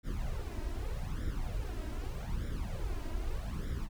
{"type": "noise with flanger", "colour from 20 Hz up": "brown", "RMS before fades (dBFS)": -36, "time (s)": [0.03, 3.89], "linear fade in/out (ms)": 50, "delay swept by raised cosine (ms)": [0.55, 3.15], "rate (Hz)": 0.82, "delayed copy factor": 0.75, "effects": []}